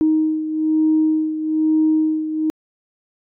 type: beating tone pair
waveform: sine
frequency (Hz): 312.6 / 313.7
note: D#4 / D#4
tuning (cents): +8 / +14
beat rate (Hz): 1.1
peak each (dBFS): -15 / -21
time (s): 0.01-2.5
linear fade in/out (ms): 0
effects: tanh soft clip ceiling -7 dBFS